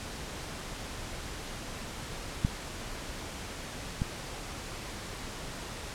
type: clicks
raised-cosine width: 5 ms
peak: -12 / -16 dBFS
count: 2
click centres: 2.449 / 4.019 s
effects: pink hiss -40 dBFS RMS until 5.94 s + low-pass 9000 Hz 12 dB/octave